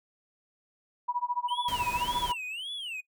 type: tone with tremolo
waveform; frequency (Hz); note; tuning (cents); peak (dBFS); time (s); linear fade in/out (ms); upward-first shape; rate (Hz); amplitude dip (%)
sine; 972; B5; -28; -25; 1.08-2.34; 10; sine; 14; 100
type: tone with vibrato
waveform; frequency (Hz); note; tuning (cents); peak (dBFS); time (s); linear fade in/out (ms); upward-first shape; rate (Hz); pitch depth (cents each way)
triangle; 2919; F#7; -24; -33; 1.48-3.01; 10; sine; 1.8; 280
type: noise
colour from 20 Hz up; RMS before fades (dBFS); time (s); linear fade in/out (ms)
pink; -39; 1.68-2.32; 2
effects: noise-tail reverb RT60 0.1 s tail -19 dB re dry